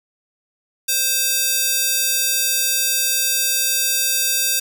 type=tone with high-pass filter; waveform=square; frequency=523.3 Hz; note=C5; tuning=in tune; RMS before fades=-19 dBFS; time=0.88-4.6 s; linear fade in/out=10 ms; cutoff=4800 Hz; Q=0.57; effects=none